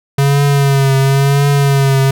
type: tone with vibrato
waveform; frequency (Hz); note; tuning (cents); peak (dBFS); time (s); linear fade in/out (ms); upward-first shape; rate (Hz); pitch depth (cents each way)
square; 138.59; C#3; 0; -9; 0.18-2.11; 5; triangle; 0.96; 50
effects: none